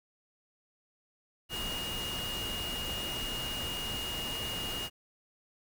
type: tone in noise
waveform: sine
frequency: 2857 Hz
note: F7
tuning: 39 cents sharp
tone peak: -36 dBFS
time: 1.49-4.9 s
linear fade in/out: 50 ms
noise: pink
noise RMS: -39 dBFS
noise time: 1.49-4.9 s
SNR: 0 dB
effects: none